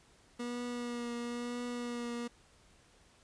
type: tone with vibrato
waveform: 30% pulse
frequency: 240.5 Hz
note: B3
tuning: 46 cents flat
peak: -34 dBFS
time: 0.39-2.28 s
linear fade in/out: 10 ms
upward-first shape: triangle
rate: 1 Hz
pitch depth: 22 cents each way
effects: pink hiss -64 dBFS RMS until 3.23 s + resampled to 22050 Hz